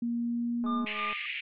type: tone with pitch glide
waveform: sine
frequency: 235.9 to 238 Hz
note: A#3 to A#3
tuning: +21 to +36 cents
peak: -28 dBFS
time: 0.02-0.85 s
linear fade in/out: 5 ms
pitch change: +15 cents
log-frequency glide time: 0.15-0.64 s
type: click train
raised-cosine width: 1 ms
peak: -32 dBFS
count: 104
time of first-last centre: 0.64-1.128 s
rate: 211 Hz
type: tone with tremolo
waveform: triangle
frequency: 1205 Hz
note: D6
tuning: 44 cents sharp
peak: -29 dBFS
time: 0.66-1.26 s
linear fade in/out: 5 ms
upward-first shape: sine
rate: 3.2 Hz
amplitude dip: 95%
type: band-pass noise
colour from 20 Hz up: white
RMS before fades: -36 dBFS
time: 0.86-1.41 s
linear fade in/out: 10 ms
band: 2000 to 2800 Hz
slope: 48 dB/octave
effects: resampled to 11025 Hz